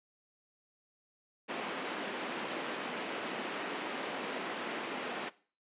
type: band-pass noise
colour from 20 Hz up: pink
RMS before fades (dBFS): -39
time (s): 1.48-5.3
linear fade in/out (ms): 20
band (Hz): 240 to 3300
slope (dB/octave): 24
effects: noise-tail reverb RT60 0.4 s tail -19 dB re dry + resampled to 8000 Hz